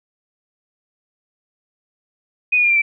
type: tone with pitch steps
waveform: sine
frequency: 2489 / 2448 / 2407 / 2367 / 2328 Hz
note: D#7 / D#7 / D7 / D7 / D7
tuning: 0 / -29 / +42 / +13 / -16 cents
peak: -12 dBFS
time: 2.52-2.82 s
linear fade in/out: 10 ms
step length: 60 ms
effects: none